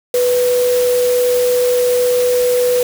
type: tone in noise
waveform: sine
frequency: 493.9 Hz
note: B4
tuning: in tune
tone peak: -11 dBFS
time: 0.14-2.83 s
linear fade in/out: 2 ms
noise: white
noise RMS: -25 dBFS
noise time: 0.14-2.83 s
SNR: +11 dB
effects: none